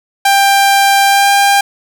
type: tone with pitch glide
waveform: sawtooth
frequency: 792 to 799.4 Hz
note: G5 to G5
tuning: +18 to +34 cents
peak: -3 dBFS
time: 0.25-1.61 s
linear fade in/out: 5 ms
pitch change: +16 cents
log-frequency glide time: 1.06-1.3 s
effects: none